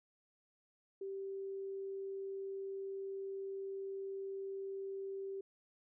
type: tone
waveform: sine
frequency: 389.7 Hz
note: G4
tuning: 10 cents flat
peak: -40 dBFS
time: 1.01-5.41 s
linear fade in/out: 5 ms
effects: none

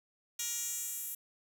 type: tone with high-pass filter sweep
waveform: 10% pulse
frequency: 473.4 Hz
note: A#4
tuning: 27 cents sharp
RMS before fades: -38 dBFS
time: 0.39-1.15 s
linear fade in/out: 5 ms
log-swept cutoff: 5100 to 11000 Hz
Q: 1.6
effects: none

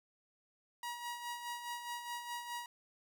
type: tone with tremolo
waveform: sawtooth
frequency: 957 Hz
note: A#5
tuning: 45 cents sharp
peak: -35 dBFS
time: 0.83-2.66 s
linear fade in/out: 2 ms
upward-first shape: sine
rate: 4.8 Hz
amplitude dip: 55%
effects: 12-bit

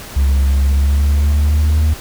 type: tone with pitch glide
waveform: sine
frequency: 68.3 to 77.11 Hz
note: C#2 to D#2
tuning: -25 to -15 cents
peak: -7 dBFS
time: 0.16-1.94 s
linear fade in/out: 10 ms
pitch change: +210 cents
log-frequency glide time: 0.57-1.83 s
effects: tanh soft clip ceiling -9 dBFS + pink hiss -32 dBFS RMS until 2 s

